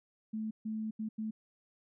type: tone bursts at uneven times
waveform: sine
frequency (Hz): 218.1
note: A3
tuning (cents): -15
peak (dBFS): -34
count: 4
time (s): 0.33-0.51 / 0.65-0.91 / 0.99-1.09 / 1.18-1.31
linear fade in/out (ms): 10
effects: none